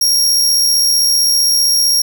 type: tone with amplitude modulation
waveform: sawtooth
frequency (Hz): 5588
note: F8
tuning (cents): 0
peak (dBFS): -6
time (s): 0.01-2.02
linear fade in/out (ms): 5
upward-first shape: sine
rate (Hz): 75.5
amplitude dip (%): 30
effects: none